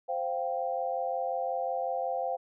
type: chord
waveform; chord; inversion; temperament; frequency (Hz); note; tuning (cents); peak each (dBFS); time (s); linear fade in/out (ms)
sine; C suspended fourth; none; equal; 523.3 / 698.5 / 784; C5 / F5 / G5; 0 / 0 / 0; -33 / -33 / -34; 0.08-2.37; 20
effects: none